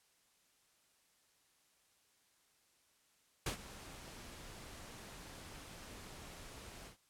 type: noise with ADSR envelope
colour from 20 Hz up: pink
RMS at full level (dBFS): -36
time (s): 3.46-6.97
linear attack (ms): 4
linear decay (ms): 100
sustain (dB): -16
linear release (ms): 110
effects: white hiss -73 dBFS RMS until 7.09 s + low-pass 11000 Hz 12 dB/octave